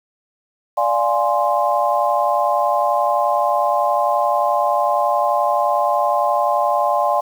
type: chord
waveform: sine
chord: D half-diminished seventh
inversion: none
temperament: equal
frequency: 587.3 / 698.5 / 830.6 / 1046.5 Hz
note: D5 / F5 / Ab5 / C6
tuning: 0 / 0 / 0 / 0 cents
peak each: -20 dBFS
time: 0.77-7.21 s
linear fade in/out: 10 ms
effects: 7-bit